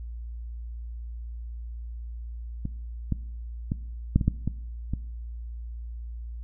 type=clicks; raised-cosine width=5 ms; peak=-17 / -13 / -13 / -6 / -15 / -8 / -13 / -16 dBFS; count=8; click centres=2.654 / 3.123 / 3.719 / 4.16 / 4.212 / 4.28 / 4.476 / 4.936 s; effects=noise-tail reverb RT60 0.8 s tail -20 dB re dry + added 58 Hz sine -34 dBFS peak until 6.43 s